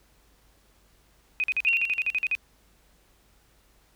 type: tone bursts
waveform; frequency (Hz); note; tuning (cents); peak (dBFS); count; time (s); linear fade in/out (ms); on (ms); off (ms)
sine; 2507; D#7; +12; -22; 12; 1.4-2.351; 0; 38; 45
type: tone with exponential decay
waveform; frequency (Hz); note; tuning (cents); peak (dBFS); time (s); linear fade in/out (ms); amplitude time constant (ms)
sine; 2743; F7; -32; -18; 1.67-2.32; 2; 140
effects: added 50 Hz sine -63 dBFS peak until 3.95 s + pink hiss -63 dBFS RMS until 3.95 s